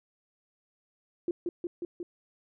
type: tone with echo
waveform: sine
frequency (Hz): 347.6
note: F4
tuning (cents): -8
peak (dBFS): -26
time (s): 1.28-1.31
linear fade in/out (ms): 2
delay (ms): 180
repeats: 4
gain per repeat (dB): -2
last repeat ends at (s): 2.03
effects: none